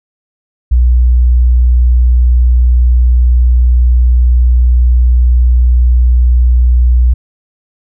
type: tone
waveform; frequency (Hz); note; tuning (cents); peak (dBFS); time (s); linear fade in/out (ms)
sine; 61; B1; -21; -4; 0.71-7.14; 10
effects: none